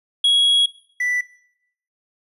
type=tone pair in turn; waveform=triangle; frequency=3322 / 1975.3 Hz; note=G#7 / B6; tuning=0 / 0 cents; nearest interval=major sixth; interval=900 cents; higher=first; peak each=-11 / -17 dBFS; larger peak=first; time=0.24-0.66 / 1-1.21 s; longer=first; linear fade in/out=5 ms; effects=noise-tail reverb RT60 0.8 s tail -20 dB re dry + resampled to 32000 Hz